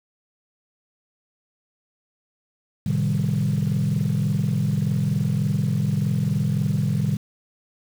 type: chord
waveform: sine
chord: A half-diminished seventh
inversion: none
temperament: equal with one note detuned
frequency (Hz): 110 / 130.81 / 154.22 / 196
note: A2 / C3 / Eb3 / G3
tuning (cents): 0 / 0 / -15 / 0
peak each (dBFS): -25 / -24 / -22 / -24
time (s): 2.86-7.17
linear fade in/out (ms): 5
effects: tanh soft clip ceiling -14 dBFS + 7-bit